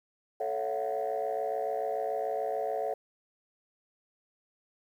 sine chord, F# minor seventh, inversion first, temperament equal with one note detuned, 440 / 554.4 / 673.1 / 740 Hz, A4 / C#5 / E5 / F#5, 0 / 0 / +36 / 0 cents, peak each -34 dBFS, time 0.4-2.94 s, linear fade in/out 5 ms, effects tanh soft clip ceiling -23 dBFS + 10-bit

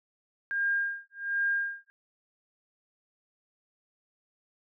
sine tone with tremolo, 1610 Hz, G6, 46 cents sharp, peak -24 dBFS, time 0.51-1.9 s, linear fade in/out 0 ms, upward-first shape sine, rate 1.3 Hz, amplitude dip 100%, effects none

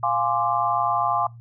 sine chord, D half-diminished seventh, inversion first, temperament equal, 698.5 / 830.6 / 1046.5 / 1174.7 Hz, F5 / Ab5 / C6 / D6, 0 / 0 / 0 / 0 cents, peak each -25 dBFS, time 0.03-1.27 s, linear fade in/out 5 ms, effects noise-tail reverb RT60 0.2 s tail -23 dB re dry + added 117 Hz sine -40 dBFS peak until 1.4 s

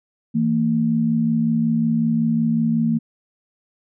sine tone pair together, 162.97 / 228.4 Hz, E3 / A#3, -19 / -35 cents, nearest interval tritone, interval 584 cents, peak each -22 / -17 dBFS, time 0.34-2.99 s, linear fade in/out 20 ms, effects none

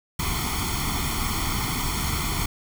pink noise with comb filter, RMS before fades -26 dBFS, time 0.19-2.46 s, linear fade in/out 5 ms, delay 0.91 ms, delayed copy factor +0.9, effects none

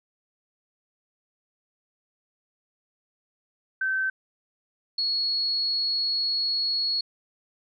sine tone pair in turn, 1542 / 4344 Hz, G6 / C#8, -29 / -36 cents, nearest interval octave + tritone, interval 1793 cents, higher second, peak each -23 dBFS, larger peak neither, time 3.81-4.1 / 4.98-7.01 s, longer second, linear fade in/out 5 ms, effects none

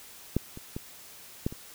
clicks, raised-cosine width 3 ms, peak -11 / -28 / -21 / -14 / -27 dBFS, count 5, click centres 0.366 / 0.574 / 0.765 / 1.465 / 1.525 s, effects white hiss -49 dBFS RMS until 1.74 s

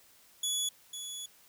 20% pulse tone pair in turn, 3400 / 3400 Hz, G#7 / G#7, +40 / +40 cents, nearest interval unison, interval 0 cents, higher neither, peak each -24 / -33 dBFS, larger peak first, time 0.43-0.69 / 0.93-1.26 s, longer second, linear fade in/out 5 ms, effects white hiss -61 dBFS RMS until 1.48 s

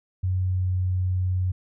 sine tone with pitch glide, 92.5 to 91.91 Hz, F#2 to F#2, 0 to -11 cents, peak -21 dBFS, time 0.23-1.52 s, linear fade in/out 10 ms, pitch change -11 cents, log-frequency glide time 0.43-0.7 s, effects none

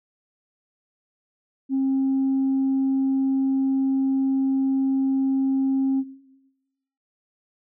sine tone, 268.2 Hz, C4, 43 cents sharp, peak -18 dBFS, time 1.69-6.04 s, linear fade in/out 50 ms, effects noise-tail reverb RT60 1.0 s tail -17 dB re dry + tanh soft clip ceiling -16 dBFS

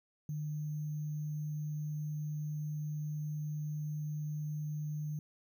sine tone with sample-and-hold, 150.8 Hz, D3, 46 cents sharp, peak -35 dBFS, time 0.29-5.19 s, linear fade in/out 2 ms, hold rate 6300 Hz, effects none

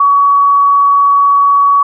sine tone, 1129 Hz, C#6, 31 cents sharp, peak -5 dBFS, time 0-1.83 s, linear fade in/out 5 ms, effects none

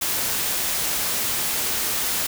white noise, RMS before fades -24 dBFS, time 0.01-2.27 s, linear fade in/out 10 ms, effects none

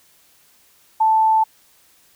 sine tone, 880 Hz, A5, in tune, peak -12 dBFS, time 1-1.44 s, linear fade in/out 10 ms, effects white hiss -55 dBFS RMS until 2.15 s

